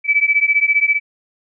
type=beating tone pair; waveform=sine; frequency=2295 / 2310 Hz; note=D7 / D7; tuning=-40 / -29 cents; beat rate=15 Hz; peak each=-15 dBFS; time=0.04-1 s; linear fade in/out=50 ms; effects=none